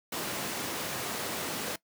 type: high-pass noise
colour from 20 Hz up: pink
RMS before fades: -35 dBFS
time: 0.12-1.76 s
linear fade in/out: 5 ms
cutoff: 200 Hz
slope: 12 dB/octave
effects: noise-tail reverb RT60 0.1 s tail -20 dB re dry